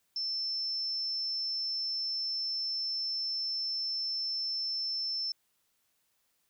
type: tone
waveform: sine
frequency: 5320 Hz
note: E8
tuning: 15 cents sharp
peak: -31 dBFS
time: 0.16-5.32 s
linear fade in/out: 2 ms
effects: white hiss -75 dBFS RMS until 6.49 s